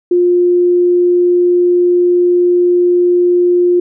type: tone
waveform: sine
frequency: 353.9 Hz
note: F4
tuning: 23 cents sharp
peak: -7 dBFS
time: 0.11-3.8 s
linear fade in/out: 5 ms
effects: none